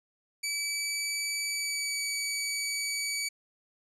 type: tone with pitch glide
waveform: 15% pulse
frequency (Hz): 2300 to 2278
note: D7 to C#7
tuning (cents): -37 to +47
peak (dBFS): -23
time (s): 0.43-3.29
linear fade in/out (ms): 10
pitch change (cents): -16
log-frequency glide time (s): 1.46-2.03
effects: low-pass 12000 Hz 12 dB/octave